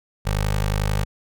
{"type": "tone with notch filter", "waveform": "15% pulse", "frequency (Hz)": 51.2, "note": "G#1", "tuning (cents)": -24, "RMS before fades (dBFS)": -22, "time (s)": [0.25, 1.05], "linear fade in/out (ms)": 20, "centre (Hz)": 270, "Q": 0.88, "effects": []}